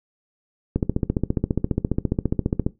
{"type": "click train", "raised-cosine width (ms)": 3, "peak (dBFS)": -7, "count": 29, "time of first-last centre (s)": [0.76, 2.665], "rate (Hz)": 14.7, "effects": ["noise-tail reverb RT60 0.2 s tail -18 dB re dry"]}